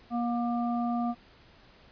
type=harmonic tone; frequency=237.8 Hz; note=A#3; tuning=35 cents sharp; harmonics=1 / 3 / 5; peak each=-28 / -32 / -39 dBFS; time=0.1-1.15 s; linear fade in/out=50 ms; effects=pink hiss -57 dBFS RMS until 1.91 s + resampled to 11025 Hz